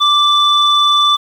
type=tone pair together; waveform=sine; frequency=1174.7 / 3501 Hz; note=D6 / A7; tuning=0 / -9 cents; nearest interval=octave + perfect fifth; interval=1891 cents; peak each=-10 dBFS; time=0-1.17 s; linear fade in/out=20 ms; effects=tanh soft clip ceiling -3 dBFS + 7-bit